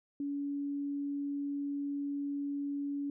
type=tone; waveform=sine; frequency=283.8 Hz; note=C#4; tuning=41 cents sharp; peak=-33 dBFS; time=0.2-3.1 s; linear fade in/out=2 ms; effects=none